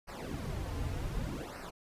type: noise with flanger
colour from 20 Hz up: brown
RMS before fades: -38 dBFS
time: 0.07-1.71 s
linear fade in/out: 20 ms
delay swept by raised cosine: 0.28 to 5.48 ms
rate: 0.66 Hz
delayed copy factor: -0.85
effects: resampled to 32000 Hz